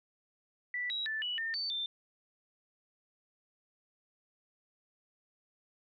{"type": "tone with pitch steps", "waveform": "sine", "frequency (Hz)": [1968, 3861, 1758, 2946, 1812, 4542, 3569], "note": ["B6", "B7", "A6", "F#7", "A#6", "C#8", "A7"], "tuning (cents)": [-7, -40, -2, -8, -50, 41, 24], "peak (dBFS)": -33, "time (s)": [0.74, 1.86], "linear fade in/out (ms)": 2, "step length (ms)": 160, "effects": []}